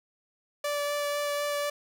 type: tone with vibrato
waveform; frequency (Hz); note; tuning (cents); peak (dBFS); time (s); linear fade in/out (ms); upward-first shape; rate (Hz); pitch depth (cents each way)
sawtooth; 581; D5; -19; -24; 0.64-1.7; 5; sine; 4; 9
effects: none